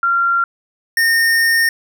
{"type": "tone pair in turn", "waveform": ["sine", "square"], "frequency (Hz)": [1380, 1831.6], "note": ["F6", "A#6"], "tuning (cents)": [-21, -31], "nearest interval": "perfect fourth", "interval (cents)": 490, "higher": "second", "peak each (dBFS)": -12, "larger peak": "neither", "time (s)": [[0.03, 0.44], [0.97, 1.69]], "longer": "second", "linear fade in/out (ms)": 2, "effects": []}